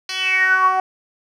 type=tone with band-pass filter sweep; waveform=10% pulse; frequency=375.5 Hz; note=F#4; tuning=26 cents sharp; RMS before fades=-17 dBFS; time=0.09-0.8 s; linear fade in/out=2 ms; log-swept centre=4000 to 810 Hz; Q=7.9; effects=none